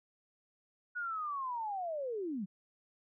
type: linear sweep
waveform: sine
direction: down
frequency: 1472 to 174.61 Hz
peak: -35 dBFS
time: 0.95-2.46 s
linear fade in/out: 20 ms
effects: none